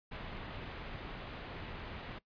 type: low-pass noise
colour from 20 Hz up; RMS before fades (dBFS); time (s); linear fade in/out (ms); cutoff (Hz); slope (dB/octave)
pink; -45; 0.11-2.19; 10; 3500; 24
effects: noise-tail reverb RT60 0.1 s tail -19 dB re dry + resampled to 11025 Hz